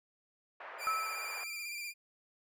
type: band-pass noise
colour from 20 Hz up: white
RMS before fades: -47 dBFS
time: 0.6-1.44 s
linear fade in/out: 5 ms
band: 520 to 1800 Hz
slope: 24 dB/octave
type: tone with vibrato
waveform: sawtooth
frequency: 2378 Hz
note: D7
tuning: 21 cents sharp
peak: -36 dBFS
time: 0.78-1.94 s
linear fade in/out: 50 ms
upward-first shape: square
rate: 16 Hz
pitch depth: 29 cents each way
type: tone with exponential decay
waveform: sine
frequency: 1305 Hz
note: E6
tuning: 18 cents flat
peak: -28 dBFS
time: 0.87-1.66 s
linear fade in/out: 0 ms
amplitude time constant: 170 ms
effects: none